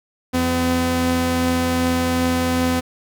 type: tone pair together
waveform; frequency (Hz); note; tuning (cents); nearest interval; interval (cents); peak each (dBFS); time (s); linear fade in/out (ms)
sawtooth; 85.4 / 253.6; F2 / B3; -38 / +46; octave + perfect fifth; 1884; -20 / -14; 0.33-2.81; 20
effects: none